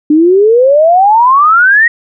sine exponential sweep, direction up, 293.7 to 1910 Hz, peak -3 dBFS, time 0.1-1.88 s, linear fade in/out 5 ms, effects none

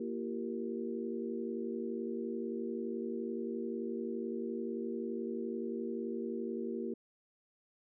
harmonic tone with a mistuned harmonic, 77.78 Hz, D#2, in tune, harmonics 3 / 4 / 5 / 6, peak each -39 / -42 / -40 / -44 dBFS, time 0-6.94 s, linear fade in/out 5 ms, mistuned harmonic 4, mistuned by +140 cents, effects none

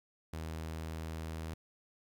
sawtooth tone, 80.2 Hz, E2, 47 cents flat, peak -35 dBFS, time 0.33-1.54 s, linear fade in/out 5 ms, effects 12-bit

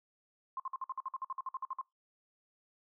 sine tone bursts, 1057 Hz, C6, 17 cents sharp, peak -35 dBFS, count 16, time 0.57-1.813 s, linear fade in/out 2 ms, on 28 ms, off 53 ms, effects noise-tail reverb RT60 0.2 s tail -24 dB re dry

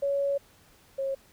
sine tone pair in turn, 560 / 542.2 Hz, C#5 / C#5, +18 / -38 cents, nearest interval minor second, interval 56 cents, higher first, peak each -24 / -27 dBFS, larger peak first, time 0.02-0.38 / 0.98-1.15 s, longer first, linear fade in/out 10 ms, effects pink hiss -59 dBFS RMS until 1.32 s

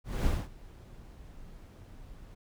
brown noise with ADSR envelope, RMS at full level -26 dBFS, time 0.04-2.35 s, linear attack 220 ms, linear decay 220 ms, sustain -23 dB, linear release 10 ms, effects none

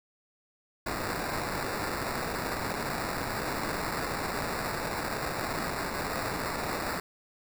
blue noise with sample-and-hold, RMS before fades -33 dBFS, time 0.86-7 s, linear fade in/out 5 ms, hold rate 3150 Hz, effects none

